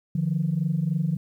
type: tone pair together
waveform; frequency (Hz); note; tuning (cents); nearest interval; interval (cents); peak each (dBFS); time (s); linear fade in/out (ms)
sine; 149.7 / 173.07; D3 / F3; +33 / -15; minor third; 252; -24; 0.15-1.17; 5
effects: tanh soft clip ceiling -15 dBFS + 10-bit